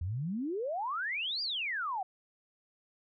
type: exponential two-way sweep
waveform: sine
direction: up then down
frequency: 79.4 to 4944 to 725 Hz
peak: -32 dBFS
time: 0.01-2.03 s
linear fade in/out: 5 ms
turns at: 1.42 s
effects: none